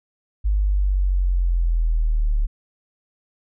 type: linear sweep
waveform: sine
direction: down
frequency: 51.4 to 36.22 Hz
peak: -16 dBFS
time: 0.44-2.47 s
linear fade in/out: 20 ms
effects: none